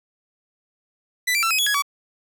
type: tone with pitch steps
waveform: sawtooth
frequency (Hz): 1989 / 2349 / 1340 / 2533 / 3373 / 1669 / 1138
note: B6 / D7 / E6 / D#7 / G#7 / G#6 / C#6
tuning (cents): +12 / 0 / +28 / +30 / +26 / +8 / +45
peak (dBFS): -15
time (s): 1.27-1.823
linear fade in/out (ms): 10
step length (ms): 79
effects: none